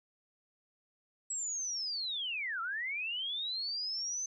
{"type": "linear two-way sweep", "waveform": "sine", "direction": "down then up", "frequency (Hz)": [7820, 1300, 6230], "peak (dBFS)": -34, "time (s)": [1.3, 4.26], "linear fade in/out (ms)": 5, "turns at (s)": 2.61, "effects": []}